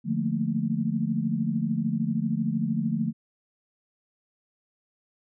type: chord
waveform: sine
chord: Bb major seventh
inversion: first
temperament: equal with one note detuned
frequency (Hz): 147.68 / 174.61 / 220 / 233.1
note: D3 / F3 / A3 / Bb3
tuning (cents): +10 / 0 / 0 / 0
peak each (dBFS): -31 / -30 / -27 / -31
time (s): 0.04-3.13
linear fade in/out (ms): 50
effects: none